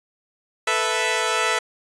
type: chord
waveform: 10% pulse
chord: A suspended second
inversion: none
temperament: equal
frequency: 440 / 493.9 / 659.3 Hz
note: A4 / B4 / E5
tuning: 0 / 0 / 0 cents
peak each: -16 dBFS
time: 0.67-1.59 s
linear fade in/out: 5 ms
effects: resampled to 22050 Hz